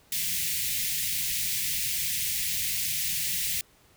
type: band-stop noise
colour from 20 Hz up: white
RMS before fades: -29 dBFS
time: 0.12-3.61 s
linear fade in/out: 2 ms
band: 190 to 1900 Hz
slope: 48 dB/octave
effects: pink hiss -60 dBFS RMS until 3.96 s